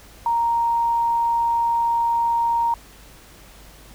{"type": "tone", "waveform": "sine", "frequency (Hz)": 932.3, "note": "A#5", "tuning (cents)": 0, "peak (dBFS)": -17, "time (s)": [0.26, 2.74], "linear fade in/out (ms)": 2, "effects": ["added 50 Hz sine -47 dBFS peak until 3.94 s", "pink hiss -47 dBFS RMS until 3.94 s"]}